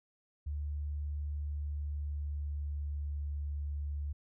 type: tone with pitch glide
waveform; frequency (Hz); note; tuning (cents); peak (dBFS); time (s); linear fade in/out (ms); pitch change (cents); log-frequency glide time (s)
sine; 73.42 to 72.66; D2 to D2; 0 to -18; -34; 0.46-4.13; 10; -18; 1.4-3.23
effects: none